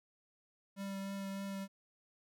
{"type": "tone with vibrato", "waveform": "square", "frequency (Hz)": 196, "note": "G3", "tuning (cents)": 0, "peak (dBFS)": -40, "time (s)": [0.76, 1.68], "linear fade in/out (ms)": 50, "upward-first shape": "triangle", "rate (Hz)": 3.3, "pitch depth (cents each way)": 14, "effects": []}